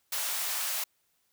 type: high-pass noise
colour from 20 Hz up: white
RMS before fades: -32 dBFS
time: 0.12-0.84 s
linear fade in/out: 5 ms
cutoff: 610 Hz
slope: 24 dB/octave
effects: white hiss -73 dBFS RMS until 1.32 s